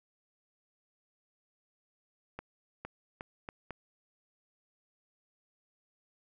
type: accelerating click train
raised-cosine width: 0.5 ms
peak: -25 dBFS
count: 5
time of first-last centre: 2.39-3.707 s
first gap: 460 ms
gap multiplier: 0.78
effects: none